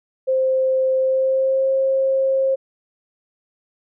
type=tone with pitch glide; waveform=sine; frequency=523.3 to 534.3 Hz; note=C5 to C5; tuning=0 to +36 cents; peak=-15 dBFS; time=0.27-2.56 s; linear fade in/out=20 ms; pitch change=+36 cents; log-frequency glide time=0.98-1.71 s; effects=none